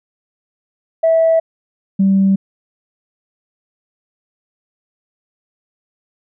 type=tone pair in turn; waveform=sine; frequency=653 / 194.14 Hz; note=E5 / G3; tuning=-17 / -16 cents; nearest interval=octave + major sixth; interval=2099 cents; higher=first; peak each=-8 dBFS; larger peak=neither; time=1.03-1.4 / 1.99-2.36 s; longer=neither; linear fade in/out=10 ms; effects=tanh soft clip ceiling -5 dBFS